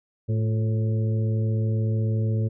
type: harmonic tone with a mistuned harmonic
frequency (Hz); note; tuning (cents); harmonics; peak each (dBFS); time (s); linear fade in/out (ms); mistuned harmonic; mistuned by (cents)
110; A2; 0; 1 / 2 / 3 / 4 / 5; -21 / -32 / -37 / -36 / -40; 0.28-2.49; 20; 3; +71
effects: none